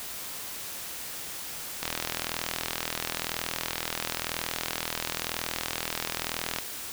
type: click train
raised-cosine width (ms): 0.2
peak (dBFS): -11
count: 196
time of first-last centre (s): 1.83-6.586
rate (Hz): 41
effects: white hiss -38 dBFS RMS until 6.92 s